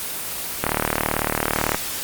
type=click train; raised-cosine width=0.5 ms; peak=-3 dBFS; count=43; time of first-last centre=0.64-1.745 s; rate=38 Hz; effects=white hiss -28 dBFS RMS until 2.03 s + Opus 24 kbps